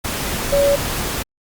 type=tone in noise; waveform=sine; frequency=565 Hz; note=C#5; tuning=33 cents sharp; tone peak=-12 dBFS; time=0.52-0.76 s; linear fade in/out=10 ms; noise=pink; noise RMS=-23 dBFS; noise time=0.04-1.23 s; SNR=+8 dB; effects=Opus 48 kbps